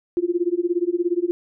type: tone with tremolo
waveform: sine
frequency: 349.2 Hz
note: F4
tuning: in tune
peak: -15 dBFS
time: 0.17-1.31 s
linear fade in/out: 0 ms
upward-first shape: sine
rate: 17 Hz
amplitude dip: 95%
effects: none